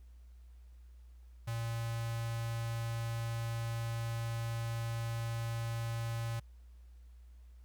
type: tone with notch filter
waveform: square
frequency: 115.5 Hz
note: A#2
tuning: 16 cents flat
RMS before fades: -37 dBFS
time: 1.47-6.4 s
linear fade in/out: 10 ms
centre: 320 Hz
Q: 1.1
effects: added 60 Hz sine -52 dBFS peak until 7.64 s + pink hiss -75 dBFS RMS until 7.64 s